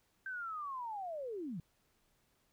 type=linear sweep; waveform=sine; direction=down; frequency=1570 to 145.8 Hz; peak=-39 dBFS; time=0.26-1.6 s; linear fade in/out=2 ms; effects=pink hiss -75 dBFS RMS until 2.52 s